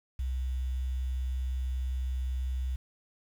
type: tone with quantisation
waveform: sine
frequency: 63.9 Hz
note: C2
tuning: 40 cents flat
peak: -29 dBFS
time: 0.19-2.76 s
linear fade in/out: 5 ms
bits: 9
effects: none